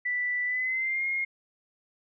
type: tone with pitch glide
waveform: sine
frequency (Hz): 1975 to 2141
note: B6 to C7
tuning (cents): 0 to +39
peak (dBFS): -26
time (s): 0.05-1.25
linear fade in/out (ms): 10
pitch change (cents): +139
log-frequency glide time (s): 0.45-1.06
effects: none